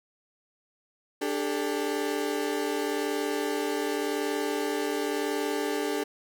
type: chord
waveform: 35% pulse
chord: D suspended fourth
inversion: none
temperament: equal with one note detuned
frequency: 293.7 / 399.1 / 440 Hz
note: D4 / G4 / A4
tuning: 0 / +31 / 0 cents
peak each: -30 dBFS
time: 1.21-6.04 s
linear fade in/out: 10 ms
effects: none